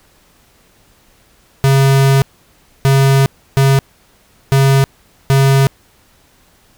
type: tone bursts at uneven times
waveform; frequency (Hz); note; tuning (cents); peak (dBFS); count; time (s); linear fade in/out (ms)
square; 136.1; C#3; -31; -8; 5; 1.64-2.22 / 2.85-3.26 / 3.57-3.79 / 4.52-4.84 / 5.3-5.67; 0
effects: pink hiss -51 dBFS RMS until 6.77 s